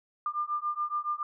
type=beating tone pair; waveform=sine; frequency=1196 / 1203.1 Hz; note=D6 / D6; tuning=+31 / +41 cents; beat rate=7.1 Hz; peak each=-32 / -32 dBFS; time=0.26-1.23 s; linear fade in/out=2 ms; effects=none